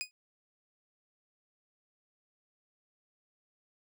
20% pulse tone with exponential decay, 2489 Hz, D#7, in tune, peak -25 dBFS, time 0.01-0.11 s, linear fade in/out 0 ms, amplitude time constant 20 ms, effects none

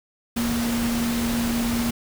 sine tone in noise, 235 Hz, A#3, 14 cents sharp, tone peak -22 dBFS, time 0.36-1.91 s, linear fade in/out 10 ms, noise pink, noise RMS -29 dBFS, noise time 0.36-1.91 s, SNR +4 dB, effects none

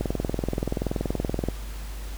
click train, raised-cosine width 2 ms, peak -12 dBFS, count 32, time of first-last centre 0.01-1.486 s, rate 21 Hz, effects added 50 Hz sine -32 dBFS peak until 2.17 s + pink hiss -44 dBFS RMS until 2.17 s

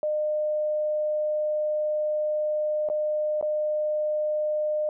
sine tone with dropouts, 607 Hz, D#5, 43 cents flat, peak -23 dBFS, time 0.03-4.89 s, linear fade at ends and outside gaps 1 ms, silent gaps 2.888-2.899 / 3.412-3.426 s, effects none

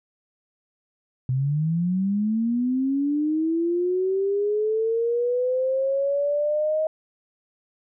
sine linear sweep, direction up, 125.3 to 631 Hz, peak -20 dBFS, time 1.29-6.87 s, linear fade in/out 2 ms, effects none

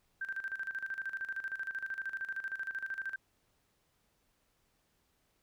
sine tone with tremolo, 1568 Hz, G6, in tune, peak -34 dBFS, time 0.21-3.16 s, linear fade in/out 5 ms, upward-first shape square, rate 13 Hz, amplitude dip 75%, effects pink hiss -75 dBFS RMS until 5.42 s

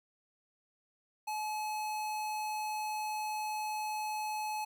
square tone, 855 Hz, A5, 50 cents flat, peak -35 dBFS, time 1.27-4.65 s, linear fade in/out 10 ms, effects none

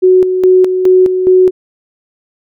sine tone with tremolo, 370 Hz, F#4, in tune, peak -3 dBFS, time 0.02-1.51 s, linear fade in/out 20 ms, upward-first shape square, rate 2.4 Hz, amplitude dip 55%, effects none

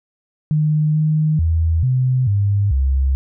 sine tone with pitch steps, 152.8 / 154.7 / 81.6 / 128.6 / 100.9 / 67.1 Hz, D#3 / D#3 / E2 / C3 / G#2 / C2, -31 / -10 / -17 / -30 / -49 / +44 cents, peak -13 dBFS, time 0.51-3.15 s, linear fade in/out 0 ms, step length 440 ms, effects none

